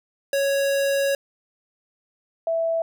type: tone pair in turn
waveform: square / sine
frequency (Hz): 554.4 / 659.3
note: C#5 / E5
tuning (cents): 0 / 0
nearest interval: minor third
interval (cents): 300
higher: second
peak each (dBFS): -20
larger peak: neither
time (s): 0.33-1.15 / 2.47-2.82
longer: first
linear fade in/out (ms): 2
effects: none